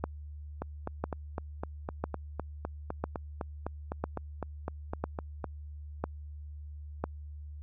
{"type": "two click trains", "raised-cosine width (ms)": 1, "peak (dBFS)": [-20, -16], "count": [20, 8], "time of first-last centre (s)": [[0.62, 5.442], [0.04, 7.04]], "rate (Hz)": [3.94, 1], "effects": ["added 74 Hz sine -41 dBFS peak until 7.62 s"]}